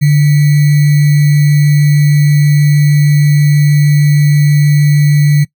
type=tone with sample-and-hold; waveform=sine; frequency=146.83 Hz; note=D3; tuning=in tune; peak=-4 dBFS; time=0.01-5.45 s; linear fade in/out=20 ms; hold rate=2100 Hz; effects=noise-tail reverb RT60 0.1 s tail -22 dB re dry